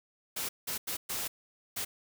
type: noise bursts at uneven times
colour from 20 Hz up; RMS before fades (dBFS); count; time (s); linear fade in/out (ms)
white; -35; 5; 0.36-0.49 / 0.67-0.78 / 0.87-0.97 / 1.09-1.28 / 1.76-1.85; 10
effects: none